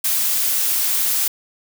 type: noise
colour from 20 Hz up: blue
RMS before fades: -19 dBFS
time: 0.04-1.28 s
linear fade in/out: 5 ms
effects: none